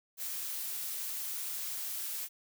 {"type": "noise", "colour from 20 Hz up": "blue", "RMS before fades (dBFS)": -38, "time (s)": [0.17, 2.29], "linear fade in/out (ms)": 50, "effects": []}